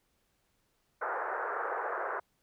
white band-pass noise, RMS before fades -35 dBFS, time 1.01-2.2 s, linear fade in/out 10 ms, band 400 to 1600 Hz, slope 48 dB/octave, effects pink hiss -75 dBFS RMS until 2.42 s

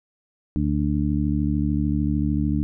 harmonic tone, 73.42 Hz, D2, in tune, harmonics 1 / 2 / 3 / 4, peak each -25 / -25 / -25 / -25 dBFS, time 0.56-2.63 s, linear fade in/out 0 ms, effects none

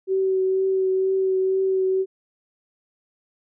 sine tone with vibrato, 379.8 Hz, F#4, 45 cents sharp, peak -18 dBFS, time 0.07-2.06 s, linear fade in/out 50 ms, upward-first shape triangle, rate 2.1 Hz, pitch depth 17 cents each way, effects none

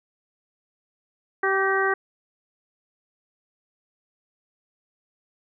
harmonic tone with a mistuned harmonic, 387.6 Hz, G4, 20 cents flat, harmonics 1 / 2 / 3 / 4 / 5, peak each -24 / -28 / -27 / -25 / -27 dBFS, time 1.43-1.94 s, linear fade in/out 5 ms, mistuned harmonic 5, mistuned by -35 cents, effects none

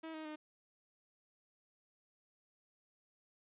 sawtooth tone with pitch steps, 321.7 / 313.6 / 305.8 Hz, E4 / D#4 / D#4, -42 / +14 / -30 cents, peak -40 dBFS, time 0.03-0.36 s, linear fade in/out 10 ms, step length 110 ms, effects resampled to 8000 Hz

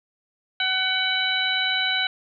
harmonic tone with a mistuned harmonic, 752 Hz, F#5, 28 cents sharp, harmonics 1 / 2 / 3 / 4 / 5, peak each -32 / -26 / -28 / -26 / -26 dBFS, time 0.6-2.07 s, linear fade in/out 2 ms, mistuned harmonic 5, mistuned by +75 cents, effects none

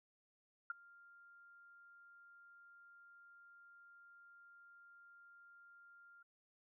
sine tone with ADSR envelope, 1396.9 Hz, F6, in tune, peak -36 dBFS, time 0.7-6.23 s, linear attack 3 ms, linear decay 18 ms, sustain -24 dB, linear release 8 ms, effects none

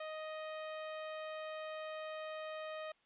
sawtooth tone, 624 Hz, D#5, 5 cents sharp, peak -38 dBFS, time 0-2.92 s, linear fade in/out 5 ms, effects white hiss -73 dBFS RMS until 3.05 s + resampled to 8000 Hz

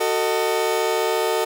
30% pulse chord, D# diminished, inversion first, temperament just, 373.4 / 448 / 622.3 Hz, F#4 / A4 / D#5, +16 / +31 / 0 cents, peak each -22 / -19 / -23 dBFS, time 0-1.45 s, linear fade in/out 10 ms, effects none

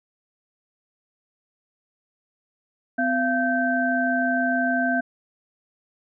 sine tone cluster, 254.3 / 685 / 1552 Hz, C4 / F5 / G6, -49 / -34 / -18 cents, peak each -24 dBFS, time 2.98-5.01 s, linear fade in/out 10 ms, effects none

